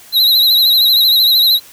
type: tone with vibrato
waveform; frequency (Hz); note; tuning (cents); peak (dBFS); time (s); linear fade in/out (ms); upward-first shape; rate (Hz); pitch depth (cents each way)
square; 3951; B7; 0; -8; 0.12-1.6; 50; sine; 13; 75
effects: white hiss -40 dBFS RMS until 1.72 s